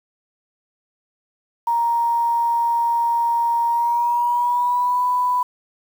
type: tone with pitch glide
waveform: sine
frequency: 936 to 991.7 Hz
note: A#5 to B5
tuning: +7 to +7 cents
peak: -16 dBFS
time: 1.67-5.43 s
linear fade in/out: 5 ms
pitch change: +100 cents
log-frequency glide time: 3.68-5.04 s
effects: 7-bit